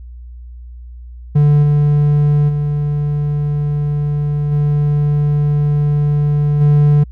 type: tone with level steps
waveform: triangle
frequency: 146.83 Hz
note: D3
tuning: in tune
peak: -5 / -7 / -12 / -9 / -5 dBFS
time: 1.35-7.04 s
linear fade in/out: 10 ms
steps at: 1.62 / 2.48 / 4.51 / 6.6 s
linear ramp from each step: 20 ms
effects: added 60 Hz sine -30 dBFS peak until 7.11 s